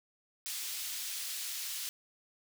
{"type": "high-pass noise", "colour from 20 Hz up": "pink", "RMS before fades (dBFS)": -39, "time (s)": [0.46, 1.89], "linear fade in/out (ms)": 0, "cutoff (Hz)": 3500, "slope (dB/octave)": 12, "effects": []}